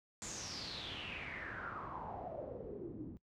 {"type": "noise with low-pass filter sweep", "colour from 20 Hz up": "pink", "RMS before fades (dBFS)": -45, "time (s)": [0.22, 3.17], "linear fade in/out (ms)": 0, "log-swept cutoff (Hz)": [7400, 250], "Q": 6.6, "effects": ["noise-tail reverb RT60 0.1 s tail -23 dB re dry", "high-pass 60 Hz 12 dB/octave"]}